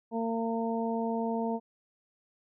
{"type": "harmonic tone", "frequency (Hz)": 228.1, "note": "A#3", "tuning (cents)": -37, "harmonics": [1, 2, 3, 4], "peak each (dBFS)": [-31, -34, -36, -37], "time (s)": [0.11, 1.6], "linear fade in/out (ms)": 50, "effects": []}